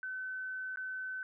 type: tone with dropouts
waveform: sine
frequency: 1520 Hz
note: F#6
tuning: 46 cents sharp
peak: -37 dBFS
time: 0.03-1.23 s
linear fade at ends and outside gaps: 1 ms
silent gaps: 0.759-0.772 s
effects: none